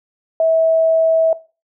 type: tone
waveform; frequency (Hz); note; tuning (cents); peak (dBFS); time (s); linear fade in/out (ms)
sine; 649; E5; -27; -11; 0.4-1.33; 2
effects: noise-tail reverb RT60 0.3 s tail -17 dB re dry